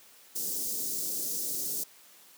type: band-stop noise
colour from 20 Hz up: white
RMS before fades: -33 dBFS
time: 0.35-1.84 s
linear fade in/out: 10 ms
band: 460 to 5200 Hz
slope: 24 dB/octave
effects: white hiss -56 dBFS RMS until 2.37 s + high-pass 200 Hz 12 dB/octave